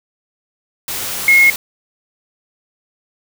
sine tone in noise, 2160 Hz, C#7, 45 cents flat, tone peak -6 dBFS, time 1.28-1.5 s, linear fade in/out 2 ms, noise white, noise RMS -23 dBFS, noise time 0.88-1.56 s, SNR +14 dB, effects none

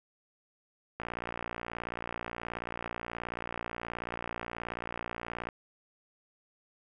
click train, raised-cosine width 0.5 ms, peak -21 dBFS, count 264, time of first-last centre 1-5.488 s, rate 58.6 Hz, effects none

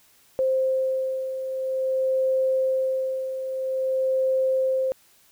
sine beating tone pair, 524 / 524.5 Hz, C5 / C5, +2 / +4 cents, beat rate 0.5 Hz, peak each -29 / -22 dBFS, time 0.39-4.92 s, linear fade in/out 0 ms, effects white hiss -58 dBFS RMS until 5.31 s

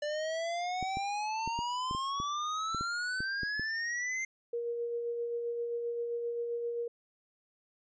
square exponential sweep, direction up, 587.3 to 2100 Hz, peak -33 dBFS, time 0.02-4.25 s, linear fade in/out 5 ms
clicks, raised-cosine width 3 ms, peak -27 dBFS, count 12, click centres 0.827 / 0.971 / 1.476 / 1.59 / 1.911 / 1.949 / 2.201 / 2.747 / 2.81 / 3.205 / 3.433 / 3.596 s
sine tone with tremolo, 471.9 Hz, A#4, 21 cents sharp, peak -31 dBFS, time 4.53-6.88 s, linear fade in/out 5 ms, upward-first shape sine, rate 7.6 Hz, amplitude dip 30%
effects resampled to 16000 Hz

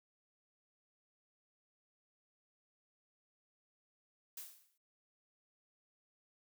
blue noise with exponential decay, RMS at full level -44 dBFS, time 4.37-4.78 s, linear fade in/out 5 ms, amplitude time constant 87 ms, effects none

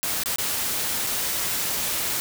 white noise with dropouts, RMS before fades -26 dBFS, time 0.03-2.2 s, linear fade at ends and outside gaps 0 ms, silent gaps 0.235-0.259 / 0.359-0.384 / 1.066-1.07 s, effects none

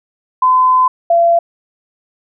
sine tone pair in turn, 1020 / 680.8 Hz, C6 / F5, -44 / -44 cents, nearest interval perfect fifth, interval 700 cents, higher first, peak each -7 dBFS, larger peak neither, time 0.42-0.88 / 1.1-1.39 s, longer first, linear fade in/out 5 ms, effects none

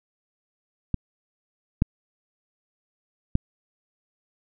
clicks, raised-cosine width 5 ms, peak -11 / -6 / -7 dBFS, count 3, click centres 0.943 / 1.821 / 3.354 s, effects none

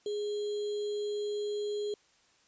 sine tone with sample-and-hold, 415.3 Hz, G#4, in tune, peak -31 dBFS, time 0.06-1.94 s, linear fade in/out 2 ms, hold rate 3675 Hz, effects white hiss -66 dBFS RMS until 2.47 s + resampled to 16000 Hz

